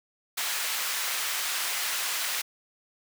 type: high-pass noise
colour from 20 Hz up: pink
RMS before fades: -30 dBFS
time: 0.37-2.42 s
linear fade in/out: 10 ms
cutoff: 1400 Hz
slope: 12 dB/octave
effects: none